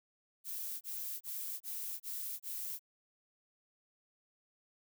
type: noise bursts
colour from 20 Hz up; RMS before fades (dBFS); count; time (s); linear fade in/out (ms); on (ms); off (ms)
violet; -41; 6; 0.44-2.795; 50; 370; 27
effects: none